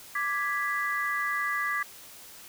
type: chord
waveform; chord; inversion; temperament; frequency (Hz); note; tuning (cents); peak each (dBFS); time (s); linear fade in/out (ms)
sine; G# diminished; second; equal; 1174.7 / 1661.2 / 1975.5; D6 / G#6 / B6; 0 / 0 / 0; -31; 0.15-1.83; 5
effects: white hiss -48 dBFS RMS until 2.48 s

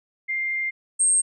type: tone pair in turn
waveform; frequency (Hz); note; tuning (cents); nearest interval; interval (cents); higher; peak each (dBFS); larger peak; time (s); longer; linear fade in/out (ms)
sine; 2104 / 8462; C7 / C9; +9 / +19; 2 octaves; 2410; second; -23 / -16; second; 0.28-0.71 / 0.99-1.22; first; 20
effects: none

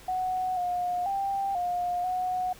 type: tone with pitch steps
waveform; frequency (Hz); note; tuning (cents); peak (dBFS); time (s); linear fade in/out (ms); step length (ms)
sine; 741 / 715 / 788 / 711 / 734; F#5 / F5 / G5 / F5 / F#5; +2 / +41 / +9 / +31 / -14; -26; 0.08-2.53; 5; 490
effects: added 50 Hz sine -58 dBFS peak until 2.59 s + pink hiss -51 dBFS RMS until 2.59 s

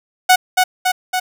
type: tone with echo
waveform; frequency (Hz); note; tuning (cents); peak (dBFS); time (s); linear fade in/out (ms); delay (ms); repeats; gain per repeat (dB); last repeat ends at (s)
sawtooth; 738; F#5; -5; -3; 0.29-0.36; 10; 280; 3; -3; 1.2
effects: none

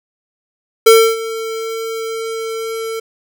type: tone with ADSR envelope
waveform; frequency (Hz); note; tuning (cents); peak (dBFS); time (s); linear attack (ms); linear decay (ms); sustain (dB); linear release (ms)
square; 449.8; A4; +38; -3; 0.86-3; 10; 290; -18; 8
effects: none

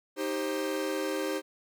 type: chord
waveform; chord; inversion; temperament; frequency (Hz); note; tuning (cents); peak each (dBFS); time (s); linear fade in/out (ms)
45% pulse; C minor; first; equal with one note detuned; 311.1 / 392 / 529.3; Eb4 / G4 / C5; 0 / 0 / +20; -34; 0.16-1.42; 50
effects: none

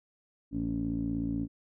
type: tone with low-pass filter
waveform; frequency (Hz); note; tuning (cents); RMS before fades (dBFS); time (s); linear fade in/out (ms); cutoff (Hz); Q
15% pulse; 56.5; A1; +47; -32; 0.51-1.48; 50; 280; 8.3
effects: none

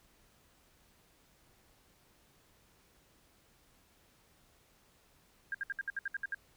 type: tone bursts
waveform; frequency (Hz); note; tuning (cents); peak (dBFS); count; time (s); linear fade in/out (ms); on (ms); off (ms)
sine; 1608; G6; +44; -33; 10; 5.52-6.346; 2; 25; 64
effects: pink hiss -67 dBFS RMS until 6.56 s

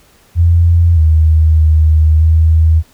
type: tone with pitch steps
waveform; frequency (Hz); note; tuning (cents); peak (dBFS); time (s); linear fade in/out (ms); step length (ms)
sine; 84.9 / 79 / 78.2 / 80.1; F2 / D#2 / D#2 / E2; -48 / +27 / +9 / -49; -5; 0.35-2.83; 50; 620
effects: pink hiss -48 dBFS RMS until 2.93 s

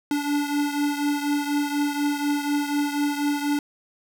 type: beating tone pair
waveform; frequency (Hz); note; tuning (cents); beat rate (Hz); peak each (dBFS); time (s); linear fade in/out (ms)
square; 289 / 293.1; D4 / D4; -28 / -3; 4.1; -24 / -29; 0.11-3.59; 2
effects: none

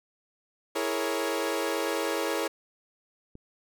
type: chord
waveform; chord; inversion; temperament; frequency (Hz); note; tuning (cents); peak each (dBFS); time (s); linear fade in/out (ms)
sawtooth; A# half-diminished seventh; second; equal with one note detuned; 329.6 / 417 / 466.2 / 554.4; E4 / G#4 / A#4 / C#5; 0 / +7 / 0 / 0; -29; 0.75-2.48; 10
type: click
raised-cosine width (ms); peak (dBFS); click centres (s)
3; -32; 3.354
effects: none

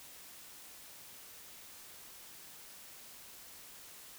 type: silence
effects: white hiss -53 dBFS RMS until 4.18 s

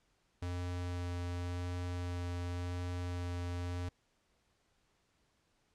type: tone with vibrato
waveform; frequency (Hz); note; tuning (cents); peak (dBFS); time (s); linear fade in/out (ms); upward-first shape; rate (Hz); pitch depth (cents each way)
square; 88.5; F2; +23; -37; 0.42-3.89; 5; sine; 0.91; 9
effects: pink hiss -75 dBFS RMS until 5.74 s + low-pass 8000 Hz 12 dB/octave

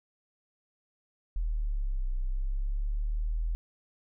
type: exponential two-way sweep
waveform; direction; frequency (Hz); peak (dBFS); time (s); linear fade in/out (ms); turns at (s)
sine; down then up; 41.2 to 31.12 to 41.2; -27; 1.36-3.55; 0; 2.1
effects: none

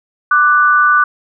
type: tone pair together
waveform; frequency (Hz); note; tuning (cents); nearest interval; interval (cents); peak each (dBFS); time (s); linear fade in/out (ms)
sine; 1178 / 1484.2; D6 / F#6; +5 / +5; major third; 400; -10; 0.31-1.04; 5
effects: none

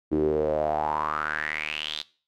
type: tone with band-pass filter sweep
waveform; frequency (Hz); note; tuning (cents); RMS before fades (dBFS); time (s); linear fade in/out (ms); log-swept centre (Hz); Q
sawtooth; 76.4; D#2; -31; -27; 0.11-2.03; 20; 320 to 3900; 7.1
effects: noise-tail reverb RT60 0.4 s tail -20 dB re dry

